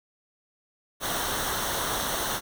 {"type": "noise with comb filter", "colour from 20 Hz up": "pink", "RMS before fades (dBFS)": -29, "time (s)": [1, 2.41], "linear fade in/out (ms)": 50, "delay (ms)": 0.41, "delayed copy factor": -0.65, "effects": []}